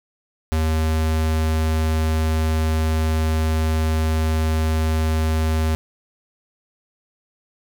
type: tone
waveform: square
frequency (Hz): 79.2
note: D#2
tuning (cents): +31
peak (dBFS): -18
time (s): 0.52-5.75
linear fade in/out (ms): 0
effects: none